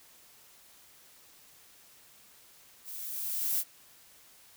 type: noise with level ramp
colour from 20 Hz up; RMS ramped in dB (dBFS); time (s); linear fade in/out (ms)
violet; -43 to -28; 2.84-3.64; 50
effects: white hiss -58 dBFS RMS until 4.56 s